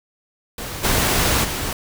pink noise with level steps, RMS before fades -30 / -18 / -25 dBFS, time 0.58-1.73 s, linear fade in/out 2 ms, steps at 0.83 / 1.43 s, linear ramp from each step 20 ms, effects none

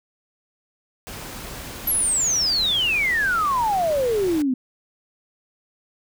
pink noise, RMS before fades -35 dBFS, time 1.07-4.42 s, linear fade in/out 0 ms
sine exponential sweep, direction down, 11940 to 246.9 Hz, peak -18 dBFS, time 1.87-4.54 s, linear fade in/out 5 ms
effects none

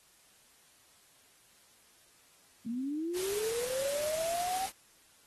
sine linear sweep, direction up, 220 to 774 Hz, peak -32 dBFS, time 2.66-4.66 s, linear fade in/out 5 ms
white noise, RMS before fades -39 dBFS, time 3.13-4.72 s, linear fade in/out 50 ms
effects white hiss -63 dBFS RMS until 5.26 s + AAC 32 kbps

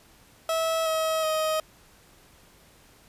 30% pulse tone with pitch steps, 650 / 638.8 / 627.9 Hz, E5 / D#5 / D#5, -24 / +45 / +16 cents, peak -21 dBFS, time 0.49-1.6 s, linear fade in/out 2 ms, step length 370 ms, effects pink hiss -56 dBFS RMS until 3.08 s + resampled to 32000 Hz

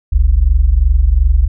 sine tone pair together, 45.24 / 68 Hz, F#1 / C#2, -38 / -33 cents, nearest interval perfect fifth, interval 705 cents, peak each -10 dBFS, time 0.12-1.48 s, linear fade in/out 10 ms, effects none

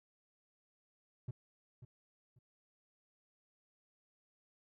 triangle tone with echo, 123.47 Hz, B2, in tune, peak -36 dBFS, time 1.28-1.31 s, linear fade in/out 5 ms, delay 540 ms, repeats 2, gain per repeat -12 dB, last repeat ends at 2.39 s, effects none

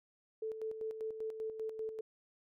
sine tone with tremolo, 440 Hz, A4, in tune, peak -36 dBFS, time 0.42-2.01 s, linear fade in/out 5 ms, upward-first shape square, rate 5.1 Hz, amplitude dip 55%, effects none

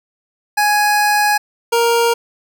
25% pulse tone pair in turn, 833 / 467.5 Hz, G#5 / A#4, +5 / +5 cents, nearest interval minor seventh, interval 1000 cents, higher first, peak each -8 dBFS, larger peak neither, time 0.57-1.38 / 1.72-2.14 s, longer first, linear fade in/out 10 ms, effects none

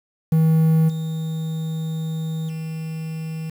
triangle tone with level steps, 160 Hz, D#3, 49 cents sharp, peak -11 / -21 / -24 dBFS, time 0.32-3.5 s, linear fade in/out 5 ms, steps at 0.88 / 2.48 s, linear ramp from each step 20 ms, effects 7-bit

